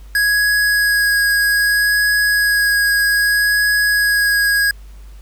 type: tone with vibrato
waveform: square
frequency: 1659 Hz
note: G#6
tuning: 2 cents flat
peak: -13 dBFS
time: 0.15-4.71 s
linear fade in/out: 2 ms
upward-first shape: sine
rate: 0.63 Hz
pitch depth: 11 cents each way
effects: added 50 Hz sine -34 dBFS peak until 5.21 s + pink hiss -51 dBFS RMS until 5.21 s